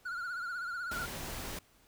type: tone with vibrato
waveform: triangle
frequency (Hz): 1425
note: F6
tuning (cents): +34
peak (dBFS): -34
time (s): 0.05-1.06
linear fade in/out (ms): 10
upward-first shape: triangle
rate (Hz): 16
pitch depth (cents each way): 92
type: noise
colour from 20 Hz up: pink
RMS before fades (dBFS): -41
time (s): 0.91-1.59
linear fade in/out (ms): 5
effects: pink hiss -65 dBFS RMS until 1.87 s